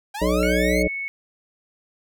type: linear sweep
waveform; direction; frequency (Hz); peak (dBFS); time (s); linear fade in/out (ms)
sawtooth; up; 784 to 2199; -25; 0.14-0.83; 10
type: harmonic tone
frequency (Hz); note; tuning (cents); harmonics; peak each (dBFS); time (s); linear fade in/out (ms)
61.4; B1; -9; 1 / 3 / 5 / 7 / 9 / 10; -25 / -25 / -25 / -25 / -25 / -25; 0.21-0.88; 10
type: tone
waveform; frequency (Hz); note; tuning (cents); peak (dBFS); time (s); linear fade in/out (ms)
sine; 2209; C#7; -7; -26; 0.43-1.08; 0
effects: none